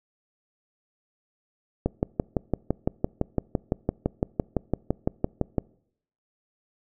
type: click train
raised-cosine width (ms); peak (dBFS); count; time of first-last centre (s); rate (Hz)
2; -9; 23; 1.86-5.583; 5.91
effects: noise-tail reverb RT60 0.7 s tail -25 dB re dry